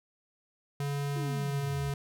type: tone with pitch glide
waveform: square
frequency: 142 to 140.61 Hz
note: C#3 to C#3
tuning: +42 to +25 cents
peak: -31 dBFS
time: 0.8-1.94 s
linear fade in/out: 2 ms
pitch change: -17 cents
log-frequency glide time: 1.13-1.54 s
type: exponential sweep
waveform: triangle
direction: down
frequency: 358.7 to 64.6 Hz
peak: -37 dBFS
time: 1.16-1.9 s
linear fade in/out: 0 ms
effects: none